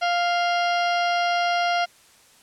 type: harmonic tone with a mistuned harmonic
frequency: 698.5 Hz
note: F5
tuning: in tune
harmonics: 1 / 2 / 3 / 4 / 5 / 6 / 7 / 8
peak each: -21 / -27 / -31 / -33 / -35 / -37 / -38 / -39 dBFS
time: 0.01-1.86 s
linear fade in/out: 20 ms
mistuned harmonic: 5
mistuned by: -120 cents
effects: white hiss -54 dBFS RMS until 2.42 s + low-pass 10000 Hz 12 dB/octave